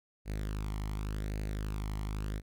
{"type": "tone with flanger", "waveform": "sawtooth", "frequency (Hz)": 51.91, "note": "G#1", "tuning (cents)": 0, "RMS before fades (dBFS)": -36, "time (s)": [0.25, 2.42], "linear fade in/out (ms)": 50, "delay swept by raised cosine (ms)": [0.45, 0.97], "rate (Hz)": 0.88, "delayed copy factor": 0.6, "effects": []}